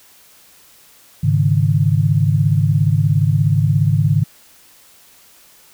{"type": "chord", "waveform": "sine", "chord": "Ab suspended fourth", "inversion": "none", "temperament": "equal", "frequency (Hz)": [103.83, 138.59, 155.56], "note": ["Ab2", "Db3", "Eb3"], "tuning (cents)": [0, 0, 0], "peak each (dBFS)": -16, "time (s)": [1.23, 4.24], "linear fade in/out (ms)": 10, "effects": ["white hiss -48 dBFS RMS until 5.73 s"]}